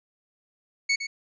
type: tone with echo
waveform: sawtooth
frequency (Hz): 2217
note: C#7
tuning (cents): 0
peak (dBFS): -17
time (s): 0.89-0.96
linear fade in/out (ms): 10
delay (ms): 110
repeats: 1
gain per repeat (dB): -9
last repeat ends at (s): 1.07
effects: resampled to 16000 Hz